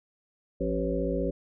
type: harmonic tone with a mistuned harmonic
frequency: 55 Hz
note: A1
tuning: in tune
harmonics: 1 / 3 / 5 / 7 / 9 / 10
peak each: -33 / -33 / -33 / -33 / -33 / -33 dBFS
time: 0.6-1.31 s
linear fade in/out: 10 ms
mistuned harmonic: 3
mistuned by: +140 cents
effects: none